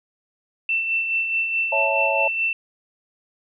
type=tone with tremolo; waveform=sine; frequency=2679 Hz; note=E7; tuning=27 cents sharp; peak=-18 dBFS; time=0.69-2.53 s; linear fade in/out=2 ms; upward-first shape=sine; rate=4.7 Hz; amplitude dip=45%
type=chord; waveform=sine; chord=A major; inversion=first; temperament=equal; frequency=554.4 / 659.3 / 880 Hz; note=C#5 / E5 / A5; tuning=0 / 0 / 0 cents; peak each=-24 / -25 / -24 dBFS; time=1.72-2.28 s; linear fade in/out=5 ms
effects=none